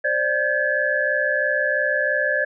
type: tone cluster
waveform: sine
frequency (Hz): 530 / 593 / 1582 / 1708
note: C5 / D5 / G6 / G#6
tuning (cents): +22 / +17 / +15 / +48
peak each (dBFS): -27 / -24 / -26 / -21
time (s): 0.04-2.45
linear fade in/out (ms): 10
effects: none